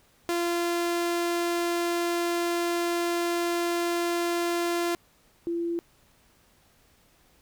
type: tone pair in turn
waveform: sawtooth / sine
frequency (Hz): 344.3 / 340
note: F4 / F4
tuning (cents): -25 / -46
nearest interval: unison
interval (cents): 21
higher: first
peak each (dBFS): -21 / -26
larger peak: first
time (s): 0.29-4.95 / 5.47-5.79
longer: first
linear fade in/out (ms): 0
effects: pink hiss -62 dBFS RMS until 7.41 s